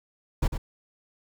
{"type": "noise with echo", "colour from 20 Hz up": "brown", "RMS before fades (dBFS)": -21, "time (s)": [0.42, 0.48], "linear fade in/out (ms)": 10, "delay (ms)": 100, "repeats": 1, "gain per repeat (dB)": -8, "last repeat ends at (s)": 0.58, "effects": []}